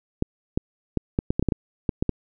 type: clicks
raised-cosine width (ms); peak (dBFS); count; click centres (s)
3; -8; 12; 0.224 / 0.575 / 0.973 / 1.189 / 1.305 / 1.395 / 1.426 / 1.487 / 1.522 / 1.892 / 2.025 / 2.093
effects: none